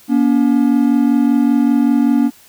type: tone pair together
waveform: triangle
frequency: 239 / 284.2 Hz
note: A#3 / C#4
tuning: +43 / +43 cents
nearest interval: minor third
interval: 300 cents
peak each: -11 dBFS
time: 0.08-2.31 s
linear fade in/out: 50 ms
effects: white hiss -46 dBFS RMS until 2.48 s